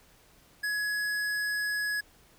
sine tone with tanh clipping, 1682 Hz, G#6, 22 cents sharp, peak -30 dBFS, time 0.63-2.01 s, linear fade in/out 10 ms, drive 17 dB, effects pink hiss -60 dBFS RMS until 2.38 s

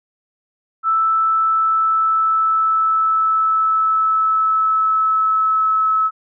sine tone with pitch glide, 1319 to 1297.1 Hz, E6 to E6, +1 to -28 cents, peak -13 dBFS, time 0.83-6.11 s, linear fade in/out 50 ms, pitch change -29 cents, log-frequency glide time 0.97-5.96 s, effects none

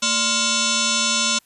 sine tone with frequency modulation, 1402 Hz, F6, 6 cents sharp, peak -17 dBFS, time 0.02-1.39 s, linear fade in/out 10 ms, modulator 815 Hz, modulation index 7.5, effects white hiss -58 dBFS RMS until 1.45 s + resampled to 32000 Hz

